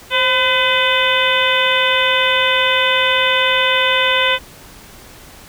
harmonic tone with a mistuned harmonic, 506 Hz, B4, 42 cents sharp, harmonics 1 / 2 / 3 / 4 / 5 / 6 / 7, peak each -20 / -20 / -20 / -20 / -20 / -20 / -20 dBFS, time 0.1-4.39 s, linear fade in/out 50 ms, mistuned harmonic 1, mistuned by +62 cents, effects pink hiss -40 dBFS RMS until 5.48 s

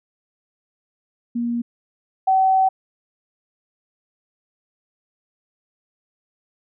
sine tone pair in turn, 236.9 / 761.7 Hz, A#3 / G5, +28 / -50 cents, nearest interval octave + minor sixth, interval 2022 cents, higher second, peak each -20 / -13 dBFS, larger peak second, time 1.35-1.62 / 2.27-2.69 s, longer second, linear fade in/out 10 ms, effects none

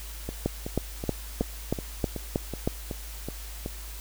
two click trains, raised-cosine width 2 ms, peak -11 / -19 dBFS, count 8 / 10, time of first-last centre 0.46-2.675 / 0.29-3.661 s, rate 3.16 / 2.67 Hz, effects added 52 Hz sine -38 dBFS peak until 4 s + white hiss -44 dBFS RMS until 4 s

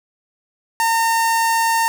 sawtooth tone with notch filter, 912 Hz, A#5, 38 cents flat, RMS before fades -17 dBFS, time 0.8-1.88 s, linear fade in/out 0 ms, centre 3400 Hz, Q 1.8, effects none

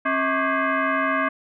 sine tone with frequency modulation, 270.2 Hz, C#4, 44 cents flat, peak -19 dBFS, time 0.05-1.29 s, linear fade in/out 10 ms, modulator 456 Hz, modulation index 3.8, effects none

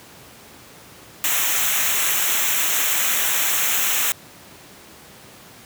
white noise with comb filter, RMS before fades -20 dBFS, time 1.24-4.12 s, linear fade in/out 0 ms, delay 0.21 ms, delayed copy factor -0.75, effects pink hiss -44 dBFS RMS until 5.65 s + high-pass 100 Hz 12 dB/octave

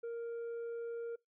sine tone with tanh clipping, 466.2 Hz, A#4, in tune, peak -39 dBFS, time 0.03-1.16 s, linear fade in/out 10 ms, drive 3 dB, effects noise-tail reverb RT60 0.2 s tail -25 dB re dry

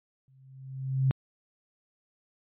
sine tone with exponential growth, 132.9 Hz, C3, 27 cents sharp, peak -19 dBFS, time 0.28-1.11 s, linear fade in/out 0 ms, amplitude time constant 180 ms, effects resampled to 8000 Hz

